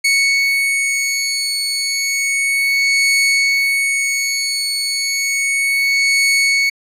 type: beating tone pair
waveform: sawtooth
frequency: 2217 / 2217.32 Hz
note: C#7 / C#7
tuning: 0 / 0 cents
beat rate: 0.32 Hz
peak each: -16 / -12 dBFS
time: 0.04-6.7 s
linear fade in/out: 10 ms
effects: low-pass 11000 Hz 12 dB/octave